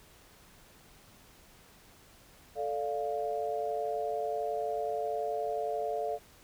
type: chord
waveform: sine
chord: D minor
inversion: second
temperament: equal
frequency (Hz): 440 / 587.3 / 698.5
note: A4 / D5 / F5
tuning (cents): 0 / 0 / 0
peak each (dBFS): -35 / -36 / -34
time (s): 2.55-6.19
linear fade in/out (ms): 50
effects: pink hiss -58 dBFS RMS until 6.43 s